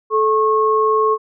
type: tone pair together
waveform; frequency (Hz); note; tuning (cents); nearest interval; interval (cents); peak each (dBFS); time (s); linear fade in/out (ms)
sine; 435 / 1090.1; A4 / C#6; -20 / -29; octave + major third; 1591; -15; 0.1-1.18; 50
effects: none